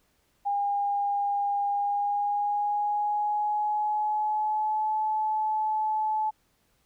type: tone with pitch glide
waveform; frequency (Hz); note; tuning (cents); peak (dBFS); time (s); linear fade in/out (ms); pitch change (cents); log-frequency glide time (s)
sine; 810 to 863.1; G#5 to A5; -43 to -34; -24; 0.45-6.31; 20; +109; 1.7-4.96
effects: pink hiss -69 dBFS RMS until 6.85 s